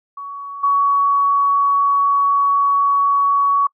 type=tone with level steps; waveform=sine; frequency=1124 Hz; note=C#6; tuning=24 cents sharp; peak=-27 / -12 dBFS; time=0.17-3.67 s; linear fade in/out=5 ms; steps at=0.63 s; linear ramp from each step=10 ms; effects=noise-tail reverb RT60 0.1 s tail -25 dB re dry